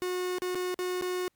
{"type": "tone with dropouts", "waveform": "45% pulse", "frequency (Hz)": 363.4, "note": "F#4", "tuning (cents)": -31, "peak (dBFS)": -29, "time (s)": [0.02, 1.28], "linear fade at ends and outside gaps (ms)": 0, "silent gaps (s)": [[0.384, 0.42], [0.547, 0.554], [0.743, 0.79], [1.012, 1.022]], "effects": ["pink hiss -74 dBFS RMS until 1.35 s", "MP3 96 kbps"]}